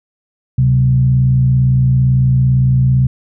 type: tone with frequency modulation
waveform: sine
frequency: 129.5 Hz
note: C3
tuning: 17 cents flat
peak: -8 dBFS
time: 0.58-3.07 s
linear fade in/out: 5 ms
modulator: 57.8 Hz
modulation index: 0.47
effects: none